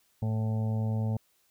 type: harmonic tone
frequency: 110 Hz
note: A2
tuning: in tune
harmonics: 1 / 2 / 4 / 5 / 6 / 7 / 8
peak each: -27 / -34 / -45 / -44 / -49 / -47 / -51 dBFS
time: 0.22-1.17 s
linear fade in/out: 5 ms
effects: white hiss -69 dBFS RMS until 1.5 s